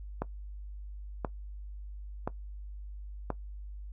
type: click train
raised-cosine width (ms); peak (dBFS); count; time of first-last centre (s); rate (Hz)
1; -17; 4; 0.22-3.303; 0.973
effects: noise-tail reverb RT60 0.1 s tail -18 dB re dry + added 50 Hz sine -40 dBFS peak until 3.92 s